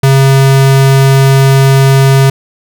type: tone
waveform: square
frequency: 135.4 Hz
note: C#3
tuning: 40 cents flat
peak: -4 dBFS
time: 0.03-2.3 s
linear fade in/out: 5 ms
effects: none